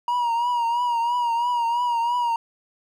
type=tone with vibrato; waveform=triangle; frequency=951 Hz; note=A#5; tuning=34 cents sharp; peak=-18 dBFS; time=0.08-2.36 s; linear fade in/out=2 ms; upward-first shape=triangle; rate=3 Hz; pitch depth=63 cents each way; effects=none